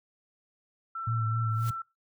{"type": "tone", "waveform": "sine", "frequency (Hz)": 1339, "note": "E6", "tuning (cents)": 27, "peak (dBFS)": -33, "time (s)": [0.95, 1.82], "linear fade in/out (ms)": 5}
{"type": "tone with vibrato", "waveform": "sine", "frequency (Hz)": 112.7, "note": "A2", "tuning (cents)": 42, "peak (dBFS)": -27, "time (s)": [1.07, 1.71], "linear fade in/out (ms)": 5, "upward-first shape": "sine", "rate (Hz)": 3.8, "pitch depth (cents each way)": 37}
{"type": "noise with exponential growth", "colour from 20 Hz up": "white", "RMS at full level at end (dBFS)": -40, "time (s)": [1.49, 1.7], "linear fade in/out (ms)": 5, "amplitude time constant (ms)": 45}
{"effects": ["noise-tail reverb RT60 0.2 s tail -19 dB re dry"]}